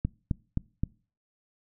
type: click train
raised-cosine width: 5 ms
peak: -14 dBFS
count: 4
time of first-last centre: 0.05-0.835 s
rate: 3.82 Hz
effects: noise-tail reverb RT60 0.4 s tail -24 dB re dry